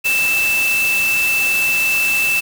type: tone in noise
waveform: sine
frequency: 2645 Hz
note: E7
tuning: 5 cents sharp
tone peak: -14 dBFS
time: 0.04-2.41 s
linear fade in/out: 20 ms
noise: white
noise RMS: -24 dBFS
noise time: 0.04-2.41 s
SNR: +7 dB
effects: none